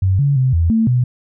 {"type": "tone with pitch steps", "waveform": "sine", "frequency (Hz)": [94.8, 141.4, 129.7, 83.4, 224, 124.2], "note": ["F#2", "C#3", "C3", "E2", "A3", "B2"], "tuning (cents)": [43, 35, -15, 21, 31, 10], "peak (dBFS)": -11, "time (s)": [0.02, 1.04], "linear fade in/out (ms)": 5, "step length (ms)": 170, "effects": []}